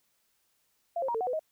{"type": "tone with pitch steps", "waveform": "sine", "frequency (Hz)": [684, 532, 944, 449.2, 737, 501, 629], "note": ["F5", "C5", "A#5", "A4", "F#5", "B4", "D#5"], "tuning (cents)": [-36, 29, 22, 36, -7, 25, 19], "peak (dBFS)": -28, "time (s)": [0.96, 1.394], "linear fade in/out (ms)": 5, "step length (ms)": 62, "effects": ["white hiss -73 dBFS RMS until 1.51 s"]}